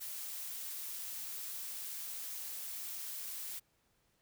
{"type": "noise", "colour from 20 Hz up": "blue", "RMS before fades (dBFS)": -43, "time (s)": [0, 3.6], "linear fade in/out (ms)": 20, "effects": ["pink hiss -75 dBFS RMS until 4.21 s"]}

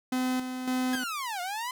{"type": "tone with tremolo", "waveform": "45% pulse", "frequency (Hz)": 255.1, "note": "C4", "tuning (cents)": -44, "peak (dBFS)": -26, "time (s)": [0.12, 1.04], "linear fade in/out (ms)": 5, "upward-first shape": "square", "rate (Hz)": 1.8, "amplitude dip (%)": 55}
{"type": "linear two-way sweep", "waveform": "sawtooth", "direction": "down then up", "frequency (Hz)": [1659, 694, 1027], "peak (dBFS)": -28, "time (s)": [0.93, 1.71], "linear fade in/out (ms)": 2, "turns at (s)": 1.41}
{"effects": []}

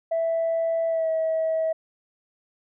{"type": "tone with pitch glide", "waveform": "sine", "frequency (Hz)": [659.3, 643.5], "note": ["E5", "E5"], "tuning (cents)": [0, -42], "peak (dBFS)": -20, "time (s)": [0.11, 1.73], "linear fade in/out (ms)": 10, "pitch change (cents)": -42, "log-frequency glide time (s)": [0.88, 1.09], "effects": ["tanh soft clip ceiling -18 dBFS"]}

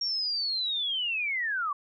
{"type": "linear sweep", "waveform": "sine", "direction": "down", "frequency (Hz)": [5588, 1108.7], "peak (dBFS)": -27, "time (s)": [0.01, 1.73], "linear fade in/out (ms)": 5, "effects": []}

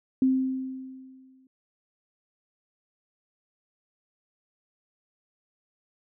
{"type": "tone with exponential decay", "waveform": "sine", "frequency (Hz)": 261.6, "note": "C4", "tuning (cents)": 0, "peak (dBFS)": -17, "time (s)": [0.22, 1.47], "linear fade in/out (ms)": 2, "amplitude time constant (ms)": 270, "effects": []}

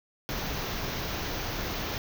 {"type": "band-stop noise", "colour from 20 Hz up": "pink", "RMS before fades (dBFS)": -33, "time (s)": [0.29, 1.98], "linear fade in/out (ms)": 0, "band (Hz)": [6500, 13000], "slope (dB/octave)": 96, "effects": []}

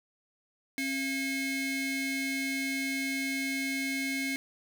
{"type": "ring-modulated tone", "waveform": "45% pulse", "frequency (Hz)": 950, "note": "A#5", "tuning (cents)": 33, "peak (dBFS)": -27, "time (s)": [0.78, 4.36], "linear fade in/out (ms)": 0, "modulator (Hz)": 1220, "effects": []}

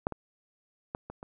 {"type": "clicks", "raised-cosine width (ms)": 1, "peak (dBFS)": [-13, -22, -19, -26, -28], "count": 5, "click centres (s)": [0.069, 0.123, 0.949, 1.1, 1.229], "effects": []}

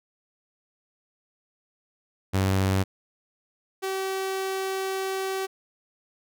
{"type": "tone pair in turn", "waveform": "sawtooth", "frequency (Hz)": [95.8, 383.2], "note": ["G2", "G4"], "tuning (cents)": [-39, -39], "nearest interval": "2 octaves", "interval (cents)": 2400, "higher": "second", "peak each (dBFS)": [-17, -23], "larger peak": "first", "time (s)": [[2.33, 2.84], [3.82, 5.47]], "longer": "second", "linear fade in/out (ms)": 20, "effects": []}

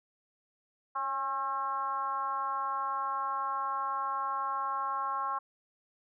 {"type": "tone with frequency modulation", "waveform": "sine", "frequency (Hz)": 1081, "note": "C#6", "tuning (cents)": -44, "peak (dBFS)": -30, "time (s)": [0.95, 5.39], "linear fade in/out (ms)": 10, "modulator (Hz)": 263, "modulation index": 0.94, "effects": []}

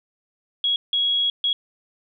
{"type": "tone bursts at uneven times", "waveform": "sine", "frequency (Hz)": 3322, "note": "G#7", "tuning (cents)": 0, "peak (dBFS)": -18, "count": 3, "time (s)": [[0.64, 0.76], [0.93, 1.3], [1.44, 1.53]], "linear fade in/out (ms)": 2, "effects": []}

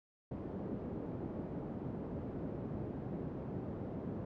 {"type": "band-pass noise", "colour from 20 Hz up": "pink", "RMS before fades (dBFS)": -42, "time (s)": [0.31, 4.25], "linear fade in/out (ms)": 5, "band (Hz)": [120, 420], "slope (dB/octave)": 12, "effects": []}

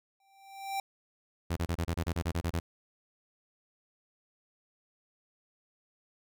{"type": "tone with exponential growth", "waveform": "square", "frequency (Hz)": 783, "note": "G5", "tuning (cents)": -2, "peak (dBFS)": -30, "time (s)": [0.2, 0.8], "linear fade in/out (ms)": 2, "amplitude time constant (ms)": 130}
{"type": "tone bursts", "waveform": "sawtooth", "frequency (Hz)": 84.4, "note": "E2", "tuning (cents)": 41, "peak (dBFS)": -25, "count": 12, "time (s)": [1.5, 2.6], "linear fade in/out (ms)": 10, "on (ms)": 66, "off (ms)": 28}
{"effects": []}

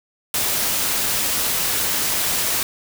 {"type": "noise", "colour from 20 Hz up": "white", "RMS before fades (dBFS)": -21, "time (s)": [0.34, 2.63], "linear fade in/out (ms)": 2, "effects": []}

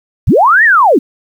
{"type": "linear two-way sweep", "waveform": "sine", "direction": "up then down", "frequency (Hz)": [39, 1919, 216.3], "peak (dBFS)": -4, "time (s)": [0.27, 0.99], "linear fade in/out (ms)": 10, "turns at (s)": 0.64, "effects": ["7-bit"]}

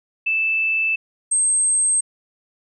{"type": "tone pair in turn", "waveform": "sine", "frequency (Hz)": [2637, 8372], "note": ["E7", "C9"], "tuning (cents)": [0, 0], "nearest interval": "octave + minor sixth", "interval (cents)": 2000, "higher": "second", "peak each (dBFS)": [-17, -15], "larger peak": "second", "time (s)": [[0.26, 0.96], [1.31, 2.01]], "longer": "neither", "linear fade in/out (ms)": 10, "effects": []}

